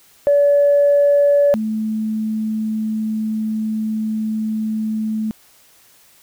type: tone pair in turn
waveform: sine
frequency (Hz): 573 / 217.8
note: D5 / A3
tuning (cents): -43 / -17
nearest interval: octave + perfect fourth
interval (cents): 1674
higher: first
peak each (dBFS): -9 / -18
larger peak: first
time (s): 0.27-1.54 / 1.54-5.31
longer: second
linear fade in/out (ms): 0
effects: tanh soft clip ceiling -6 dBFS + white hiss -51 dBFS RMS until 6.22 s